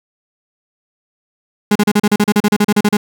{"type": "tone bursts", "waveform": "35% pulse", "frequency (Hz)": 207.7, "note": "G#3", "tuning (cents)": 0, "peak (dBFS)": -7, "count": 16, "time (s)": [1.71, 2.97], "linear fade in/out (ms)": 5, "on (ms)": 45, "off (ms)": 36, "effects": []}